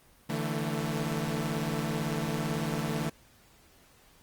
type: chord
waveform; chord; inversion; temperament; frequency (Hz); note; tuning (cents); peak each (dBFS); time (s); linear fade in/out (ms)
sawtooth; D suspended second; none; equal with one note detuned; 146.83 / 164.81 / 222.8; D3 / E3 / A3; 0 / 0 / +22; -30; 0.29-3.1; 10
effects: pink hiss -60 dBFS RMS until 4.22 s + Opus 24 kbps